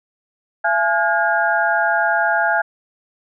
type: tone cluster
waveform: sine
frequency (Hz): 676 / 846 / 1428 / 1628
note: E5 / G#5 / F6 / G#6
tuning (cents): +43 / +32 / +38 / -35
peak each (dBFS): -20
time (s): 0.64-2.62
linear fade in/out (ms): 10
effects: none